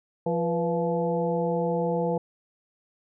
harmonic tone with a mistuned harmonic, 172.2 Hz, F3, 24 cents flat, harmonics 1 / 2 / 3 / 4 / 5, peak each -28 / -33 / -26 / -34 / -33 dBFS, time 0.26-2.18 s, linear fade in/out 5 ms, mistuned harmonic 3, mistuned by -74 cents, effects none

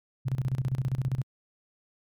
sine tone with tremolo, 129.6 Hz, C3, 16 cents flat, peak -23 dBFS, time 0.25-1.23 s, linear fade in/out 20 ms, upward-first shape square, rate 15 Hz, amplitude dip 80%, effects MP3 96 kbps

